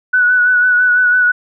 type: tone with vibrato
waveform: sine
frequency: 1480 Hz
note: F#6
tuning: in tune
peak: -8 dBFS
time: 0.13-1.32 s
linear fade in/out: 10 ms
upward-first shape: sine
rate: 6 Hz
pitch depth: 28 cents each way
effects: none